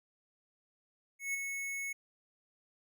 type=tone with ADSR envelope; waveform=square; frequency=2200 Hz; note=C#7; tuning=14 cents flat; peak=-32 dBFS; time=1.19-1.93 s; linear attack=150 ms; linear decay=14 ms; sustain=-5 dB; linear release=9 ms; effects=none